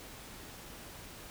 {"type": "silence", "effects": ["pink hiss -49 dBFS RMS until 1.3 s"]}